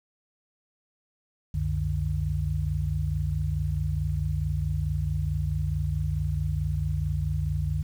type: tone cluster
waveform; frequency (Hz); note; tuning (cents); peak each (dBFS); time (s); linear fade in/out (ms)
sine; 66.8 / 91.4 / 149.1; C2 / F#2 / D3; +36 / -21 / +27; -29; 1.54-7.83; 5
effects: 9-bit